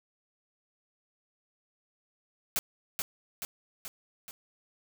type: noise with echo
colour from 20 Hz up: white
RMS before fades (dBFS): -29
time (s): 2.56-2.59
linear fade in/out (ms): 0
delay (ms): 430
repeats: 4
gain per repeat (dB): -4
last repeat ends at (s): 4.31
effects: none